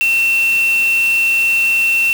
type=tone in noise; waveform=sine; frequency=2700 Hz; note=E7; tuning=41 cents sharp; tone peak=-11 dBFS; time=0.01-2.13 s; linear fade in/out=0 ms; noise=white; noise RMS=-29 dBFS; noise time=0.01-2.13 s; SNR=+15 dB; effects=none